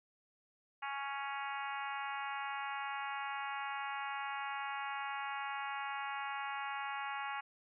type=harmonic tone with a mistuned harmonic; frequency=277.7 Hz; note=C#4; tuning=3 cents sharp; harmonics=3 / 4 / 5 / 6 / 7 / 8 / 9 / 10; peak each=-42 / -44 / -46 / -48 / -49 / -50 / -51 / -52 dBFS; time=0.82-7.41 s; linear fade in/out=10 ms; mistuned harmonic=10; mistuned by=+24 cents; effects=none